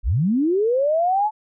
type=linear sweep; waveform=sine; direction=up; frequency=34.9 to 874 Hz; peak=-16 dBFS; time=0.03-1.31 s; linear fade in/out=50 ms; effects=none